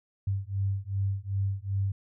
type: beating tone pair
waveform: sine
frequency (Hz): 96.9 / 99.5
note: G2 / G2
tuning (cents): -20 / +26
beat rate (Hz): 2.6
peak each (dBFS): -30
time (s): 0.27-1.92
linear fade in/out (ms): 5
effects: none